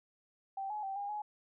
sine tone with pitch steps, 779 / 845 / 777 / 809 / 840 Hz, G5 / G#5 / G5 / G#5 / G#5, -11 / +30 / -16 / -46 / +19 cents, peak -36 dBFS, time 0.57-1.22 s, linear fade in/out 5 ms, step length 130 ms, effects none

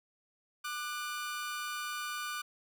sawtooth tone pair together, 1196 / 1480 Hz, D6 / F#6, +31 / 0 cents, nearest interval major third, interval 369 cents, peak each -35 / -36 dBFS, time 0.64-2.42 s, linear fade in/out 10 ms, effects none

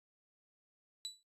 35% pulse tone with exponential decay, 3951 Hz, B7, in tune, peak -34 dBFS, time 1.05-1.23 s, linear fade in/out 0 ms, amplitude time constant 37 ms, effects noise-tail reverb RT60 0.2 s tail -21 dB re dry + resampled to 32000 Hz

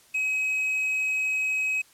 triangle tone with quantisation, 2544 Hz, D#7, 38 cents sharp, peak -22 dBFS, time 0.14-1.82 s, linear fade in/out 10 ms, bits 8, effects white hiss -57 dBFS RMS until 1.93 s + low-pass 12000 Hz 12 dB/octave

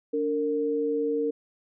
sine tone pair together, 289.8 / 458.7 Hz, D4 / A#4, -23 / -28 cents, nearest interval minor sixth, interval 795 cents, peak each -29 / -25 dBFS, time 0.13-1.31 s, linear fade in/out 10 ms, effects none

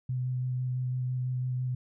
sine tone with vibrato, 126.8 Hz, B2, 46 cents sharp, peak -28 dBFS, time 0.09-1.75 s, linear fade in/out 5 ms, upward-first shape square, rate 6 Hz, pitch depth 10 cents each way, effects none

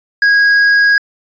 sine tone with tanh clipping, 1647 Hz, G#6, 15 cents flat, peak -8 dBFS, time 0.22-0.98 s, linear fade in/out 2 ms, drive 7 dB, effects resampled to 16000 Hz

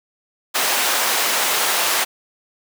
pink high-pass noise, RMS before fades -19 dBFS, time 0.54-2.05 s, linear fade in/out 20 ms, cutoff 710 Hz, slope 12 dB/octave, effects none

